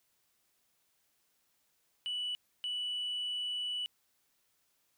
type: tone bursts at uneven times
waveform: sine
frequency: 2960 Hz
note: F#7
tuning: in tune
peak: -32 dBFS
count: 2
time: 2.06-2.35 / 2.64-3.86 s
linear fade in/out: 0 ms
effects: tanh soft clip ceiling -31 dBFS + white hiss -75 dBFS RMS until 4.97 s